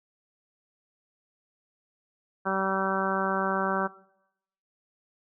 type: harmonic tone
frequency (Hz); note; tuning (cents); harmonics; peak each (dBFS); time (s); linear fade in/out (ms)
192.3; G3; -33; 1 / 2 / 3 / 4 / 5 / 6 / 7 / 8; -33 / -33 / -33 / -33 / -33 / -33 / -33 / -33; 2.45-3.88; 20
effects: noise-tail reverb RT60 0.8 s tail -20 dB re dry